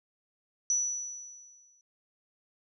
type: tone with exponential decay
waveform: sine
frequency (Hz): 5920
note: F#8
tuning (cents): 0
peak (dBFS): -23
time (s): 0.7-1.81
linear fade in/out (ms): 1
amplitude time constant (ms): 240
effects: none